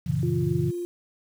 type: chord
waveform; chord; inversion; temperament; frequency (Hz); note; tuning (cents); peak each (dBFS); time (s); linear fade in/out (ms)
sine; F# dominant seventh; none; equal; 92.5 / 116.54 / 138.59 / 164.81; F#2 / A#2 / C#3 / E3; 0 / 0 / 0 / 0; -32 / -30 / -26 / -27; 0.06-0.71; 10
type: tone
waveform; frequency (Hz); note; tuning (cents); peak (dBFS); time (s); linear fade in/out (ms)
sine; 349.8; F4; +3; -28; 0.23-0.85; 0
effects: 8-bit